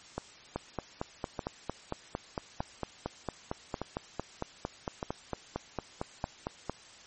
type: two click trains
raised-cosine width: 1 ms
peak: -18 / -19 dBFS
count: 28 / 6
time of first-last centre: 0.56-6.696 / 0.18-6.241 s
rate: 4.4 / 0.825 Hz
effects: white hiss -53 dBFS RMS until 7.06 s + MP3 32 kbps